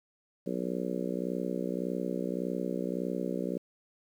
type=harmonic tone; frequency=61.74 Hz; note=B1; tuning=in tune; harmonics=3 / 4 / 5 / 6 / 7 / 8 / 9; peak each=-36 / -37 / -38 / -39 / -39 / -40 / -41 dBFS; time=0.46-3.58 s; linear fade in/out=10 ms; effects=10-bit